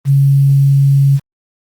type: tone with quantisation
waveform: sine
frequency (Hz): 138.59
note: C#3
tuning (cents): 0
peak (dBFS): -6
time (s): 0.05-1.2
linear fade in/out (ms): 50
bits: 6
effects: Opus 24 kbps

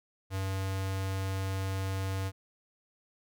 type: tone with notch filter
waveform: square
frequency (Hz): 96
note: G2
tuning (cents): -36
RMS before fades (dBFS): -33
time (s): 0.3-2.32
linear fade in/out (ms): 50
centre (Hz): 200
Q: 0.85
effects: none

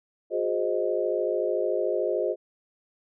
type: chord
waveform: sine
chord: Ab dominant seventh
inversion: third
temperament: equal with one note detuned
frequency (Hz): 361.8 / 415.3 / 523.3 / 622.3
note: Gb4 / Ab4 / C5 / Eb5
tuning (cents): -39 / 0 / 0 / 0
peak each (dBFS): -29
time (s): 0.3-2.36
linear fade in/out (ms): 50
effects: none

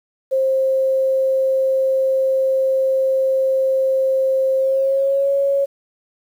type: tone with pitch glide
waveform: sine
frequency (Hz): 530 to 555.1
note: C5 to C#5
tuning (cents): +22 to +2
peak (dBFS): -14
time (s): 0.31-5.66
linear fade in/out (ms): 20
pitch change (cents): +80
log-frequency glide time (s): 4.58-5.29
effects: 8-bit

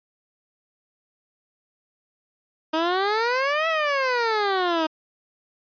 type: exponential two-way sweep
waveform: 15% pulse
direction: up then down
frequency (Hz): 311.1 to 659.3 to 311.1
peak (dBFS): -14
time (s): 2.73-4.87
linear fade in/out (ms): 10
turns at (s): 3.68
effects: resampled to 11025 Hz

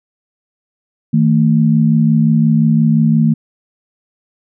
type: tone pair together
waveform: sine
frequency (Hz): 158.67 / 224.4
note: D#3 / A3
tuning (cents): +34 / +34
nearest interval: tritone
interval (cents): 600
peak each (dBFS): -11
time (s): 1.13-3.34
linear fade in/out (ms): 10
effects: none

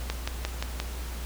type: click train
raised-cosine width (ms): 0.2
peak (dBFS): -12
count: 5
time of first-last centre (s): 0.1-0.801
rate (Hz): 5.71
effects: added 60 Hz sine -33 dBFS peak until 1.25 s + pink hiss -42 dBFS RMS until 1.25 s

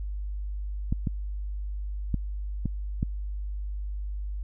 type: clicks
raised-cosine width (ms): 5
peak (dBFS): -14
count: 5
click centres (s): 0.925 / 1.072 / 2.143 / 2.657 / 3.029
effects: added 50 Hz sine -30 dBFS peak until 4.43 s

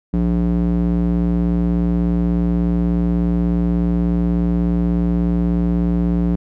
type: tone with band-pass filter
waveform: square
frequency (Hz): 58.27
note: A#1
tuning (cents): 0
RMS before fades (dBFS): -17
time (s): 0.13-6.36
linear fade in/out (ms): 10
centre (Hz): 210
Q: 1.9
effects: none

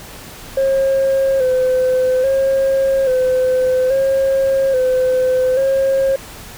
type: tone with vibrato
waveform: sine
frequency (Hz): 525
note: C5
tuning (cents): +6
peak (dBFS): -10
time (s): 0.57-6.16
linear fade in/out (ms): 5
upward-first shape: square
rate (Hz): 0.6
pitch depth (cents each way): 44
effects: tanh soft clip ceiling -10 dBFS + pink hiss -35 dBFS RMS until 6.57 s

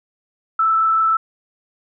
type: tone with frequency modulation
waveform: sine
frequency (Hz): 1318.5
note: E6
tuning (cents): 0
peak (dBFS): -13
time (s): 0.59-1.17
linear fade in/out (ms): 5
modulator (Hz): 26.2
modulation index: 0.52
effects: none

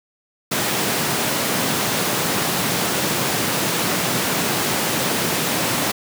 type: high-pass noise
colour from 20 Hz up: pink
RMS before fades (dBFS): -21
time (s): 0.51-5.92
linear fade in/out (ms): 10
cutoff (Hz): 130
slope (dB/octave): 24
effects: none

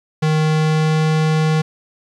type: tone with pitch glide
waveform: square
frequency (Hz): 155.56 to 156.64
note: D#3 to D#3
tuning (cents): 0 to +12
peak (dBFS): -14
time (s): 0.22-1.62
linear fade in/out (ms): 10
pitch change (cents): +12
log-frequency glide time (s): 0.35-1.03
effects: low-pass 6000 Hz 12 dB/octave + 9-bit

